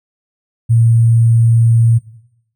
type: tone with sample-and-hold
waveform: sine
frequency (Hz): 115.3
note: A#2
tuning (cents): -19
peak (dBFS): -7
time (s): 0.69-1.99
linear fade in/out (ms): 20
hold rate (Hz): 8820
effects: noise-tail reverb RT60 0.8 s tail -18 dB re dry